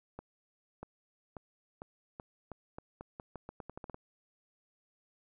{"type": "accelerating click train", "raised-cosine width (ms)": 1, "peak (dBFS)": -29, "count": 17, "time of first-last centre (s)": [0.19, 3.944], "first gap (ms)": 640, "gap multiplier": 0.84, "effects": []}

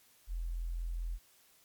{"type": "tone", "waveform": "sine", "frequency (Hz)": 42.32, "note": "E1", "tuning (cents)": 46, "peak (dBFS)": -34, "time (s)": [0.27, 1.19], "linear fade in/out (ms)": 50, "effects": ["white hiss -65 dBFS RMS until 1.64 s", "MP3 96 kbps"]}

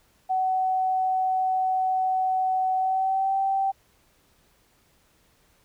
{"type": "tone with pitch glide", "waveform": "sine", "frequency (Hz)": [751, 776.6], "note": ["F#5", "G5"], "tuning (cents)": [26, -16], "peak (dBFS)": -21, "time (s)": [0.29, 3.72], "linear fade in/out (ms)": 20, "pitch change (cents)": 58, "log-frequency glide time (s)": [2.75, 3.35], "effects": ["pink hiss -63 dBFS RMS until 5.64 s"]}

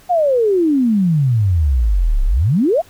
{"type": "exponential two-way sweep", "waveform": "sine", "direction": "down then up", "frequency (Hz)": [740, 31.45, 740], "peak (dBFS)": -11, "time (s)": [0.09, 2.82], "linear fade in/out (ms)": 20, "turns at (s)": 2.24, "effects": ["pink hiss -47 dBFS RMS until 2.89 s"]}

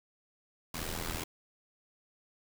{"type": "noise with amplitude modulation", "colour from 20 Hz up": "pink", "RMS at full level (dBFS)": -34, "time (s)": [0.74, 1.24], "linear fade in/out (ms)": 5, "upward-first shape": "sine", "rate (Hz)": 81.7, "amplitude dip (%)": 75, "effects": []}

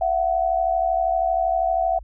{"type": "tone pair together", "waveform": "sine", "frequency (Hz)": [673, 745.7], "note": ["E5", "F#5"], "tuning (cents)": [36, 13], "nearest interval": "major second", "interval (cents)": 177, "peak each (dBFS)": -21, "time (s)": [0.01, 1.99], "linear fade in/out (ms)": 5, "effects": ["added 50 Hz sine -37 dBFS peak until 2.03 s"]}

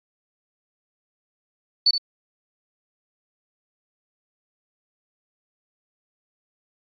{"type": "tone with echo", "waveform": "sine", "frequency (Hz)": 4480, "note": "C#8", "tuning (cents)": 18, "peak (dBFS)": -13, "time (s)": [1.86, 1.91], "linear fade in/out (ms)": 5, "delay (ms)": 71, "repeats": 1, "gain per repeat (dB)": -8, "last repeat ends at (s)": 1.981, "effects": ["AAC 64 kbps"]}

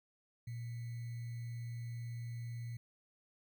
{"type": "tone with sample-and-hold", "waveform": "sine", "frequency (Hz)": 118, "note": "A#2", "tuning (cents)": 22, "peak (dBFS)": -40, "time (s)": [0.47, 2.77], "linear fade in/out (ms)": 5, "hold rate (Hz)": 2100, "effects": []}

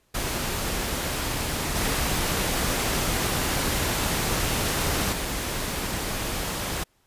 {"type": "noise with level steps", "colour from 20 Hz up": "pink", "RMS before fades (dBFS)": [-28, -25, -29], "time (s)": [0.14, 6.84], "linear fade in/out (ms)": 10, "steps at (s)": [1.75, 5.12], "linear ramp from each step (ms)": 10, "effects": ["pink hiss -66 dBFS RMS until 7.06 s", "resampled to 32000 Hz"]}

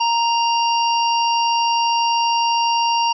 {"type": "harmonic tone", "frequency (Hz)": 932.3, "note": "A#5", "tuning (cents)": 0, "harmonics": [1, 3, 5, 6], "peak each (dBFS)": [-16, -23, -28, -28], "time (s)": [0, 3.13], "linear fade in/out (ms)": 10, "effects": []}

